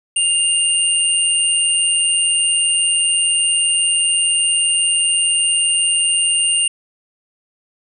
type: tone pair together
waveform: sine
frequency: 2808 / 8915 Hz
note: F7 / C#9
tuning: +9 / +9 cents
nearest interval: octave + minor sixth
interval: 2000 cents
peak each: -16 dBFS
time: 0.16-6.68 s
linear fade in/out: 5 ms
effects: none